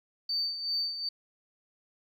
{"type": "tone with tremolo", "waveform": "sine", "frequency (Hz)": 4583, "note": "D8", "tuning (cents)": -43, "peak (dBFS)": -26, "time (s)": [0.29, 1.09], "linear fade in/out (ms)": 5, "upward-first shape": "sine", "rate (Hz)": 2.6, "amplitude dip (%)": 65, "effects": ["tanh soft clip ceiling -22 dBFS", "11-bit"]}